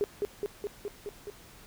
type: tone with echo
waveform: sine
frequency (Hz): 410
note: G#4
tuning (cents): -22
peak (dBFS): -24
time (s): 0.01-0.04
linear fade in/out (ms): 0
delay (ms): 210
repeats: 6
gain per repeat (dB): -2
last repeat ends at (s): 1.3
effects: pink hiss -53 dBFS RMS until 1.66 s